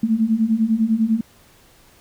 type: beating tone pair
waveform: sine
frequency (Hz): 215.9 / 225.9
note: A3 / A3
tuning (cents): -33 / +46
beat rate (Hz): 10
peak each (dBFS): -20 / -17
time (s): 0.03-1.21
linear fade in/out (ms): 5
effects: pink hiss -52 dBFS RMS until 2 s